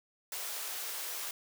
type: high-pass noise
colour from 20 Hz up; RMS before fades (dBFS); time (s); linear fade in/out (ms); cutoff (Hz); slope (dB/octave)
white; -39; 0.32-1.31; 2; 410; 24
effects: none